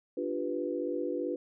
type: chord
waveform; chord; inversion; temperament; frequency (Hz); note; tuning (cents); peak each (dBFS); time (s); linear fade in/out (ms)
sine; G dominant seventh; second; equal; 293.7 / 349.2 / 392 / 493.9; D4 / F4 / G4 / B4; 0 / 0 / 0 / 0; -36 / -35 / -39 / -35; 0.17-1.36; 5
effects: none